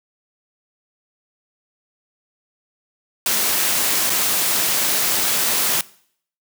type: noise with dropouts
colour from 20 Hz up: white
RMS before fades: -19 dBFS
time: 3.26-5.81 s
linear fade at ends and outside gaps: 2 ms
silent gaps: 4.097-4.101 s
effects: noise-tail reverb RT60 0.6 s tail -21 dB re dry + high-pass 150 Hz 12 dB/octave